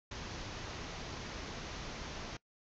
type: low-pass noise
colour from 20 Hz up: pink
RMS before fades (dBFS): -44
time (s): 0.11-2.37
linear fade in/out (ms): 5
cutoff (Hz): 6600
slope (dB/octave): 96
effects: noise-tail reverb RT60 0.1 s tail -22 dB re dry